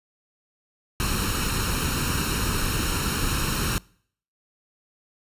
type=noise with comb filter; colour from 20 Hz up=pink; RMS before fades=-25 dBFS; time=1-3.78 s; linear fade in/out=0 ms; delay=0.73 ms; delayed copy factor=+0.7; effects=noise-tail reverb RT60 0.6 s tail -25 dB re dry + resampled to 32000 Hz